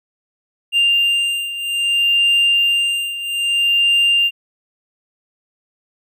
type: beating tone pair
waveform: triangle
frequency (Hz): 2794 / 2794.61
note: F7 / F7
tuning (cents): 0 / 0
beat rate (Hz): 0.61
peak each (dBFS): -13 / -17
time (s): 0.72-4.31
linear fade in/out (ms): 50
effects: tanh soft clip ceiling -5 dBFS